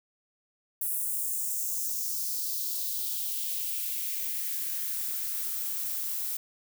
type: noise with high-pass filter sweep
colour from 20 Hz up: violet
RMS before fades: -32 dBFS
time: 0.81-6.37 s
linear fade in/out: 5 ms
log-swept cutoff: 10000 to 780 Hz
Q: 2.2
effects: none